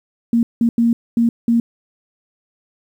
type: tone bursts at uneven times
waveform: sine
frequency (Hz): 233.1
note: A#3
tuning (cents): 0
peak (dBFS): -11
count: 5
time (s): 0.33-0.43 / 0.61-0.69 / 0.78-0.93 / 1.17-1.29 / 1.48-1.6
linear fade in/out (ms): 2
effects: 8-bit